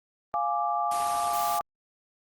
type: chord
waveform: sine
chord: D diminished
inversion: first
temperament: equal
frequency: 698.5 / 830.6 / 1174.7 Hz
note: F5 / Ab5 / D6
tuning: 0 / 0 / 0 cents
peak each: -29 dBFS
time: 0.34-1.61 s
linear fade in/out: 0 ms
type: noise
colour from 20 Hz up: white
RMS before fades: -36 dBFS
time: 0.91-1.59 s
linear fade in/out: 5 ms
effects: Opus 32 kbps